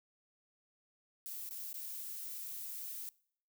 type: noise with dropouts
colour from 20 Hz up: violet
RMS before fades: -44 dBFS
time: 1.26-3.09 s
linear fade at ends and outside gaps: 0 ms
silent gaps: 1.491-1.509 / 1.729-1.742 s
effects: noise-tail reverb RT60 0.6 s tail -23 dB re dry